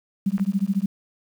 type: tone with tremolo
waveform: sine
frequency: 196 Hz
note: G3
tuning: in tune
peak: -16 dBFS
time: 0.26-0.86 s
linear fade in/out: 5 ms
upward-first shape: sine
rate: 14 Hz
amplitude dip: 100%
type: clicks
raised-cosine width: 0.5 ms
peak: -23 dBFS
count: 2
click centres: 0.381 / 0.397 s
effects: 8-bit